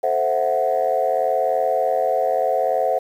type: chord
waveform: sine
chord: F# half-diminished seventh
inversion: first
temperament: equal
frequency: 440 / 523.3 / 659.3 / 740 Hz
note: A4 / C5 / E5 / F#5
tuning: 0 / 0 / 0 / 0 cents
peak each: -26 / -21 / -21 / -21 dBFS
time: 0.03-2.99 s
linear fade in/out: 10 ms
effects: tanh soft clip ceiling -9 dBFS + 8-bit